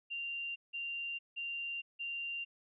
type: tone bursts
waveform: sine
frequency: 2778 Hz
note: F7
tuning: 10 cents flat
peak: -37 dBFS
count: 4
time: 0.1-2.45 s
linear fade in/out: 20 ms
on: 460 ms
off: 170 ms
effects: none